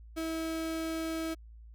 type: tone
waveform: 35% pulse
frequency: 323.8 Hz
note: E4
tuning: 31 cents flat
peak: -31 dBFS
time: 0.16-1.35 s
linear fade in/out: 20 ms
effects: added 56 Hz sine -48 dBFS peak until 1.74 s